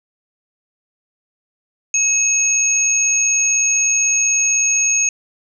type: tone pair together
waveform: sine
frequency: 2565 / 6554 Hz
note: E7 / G#8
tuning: -48 / -24 cents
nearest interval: octave + major third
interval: 1624 cents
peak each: -20 / -14 dBFS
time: 1.94-5.09 s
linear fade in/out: 2 ms
effects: none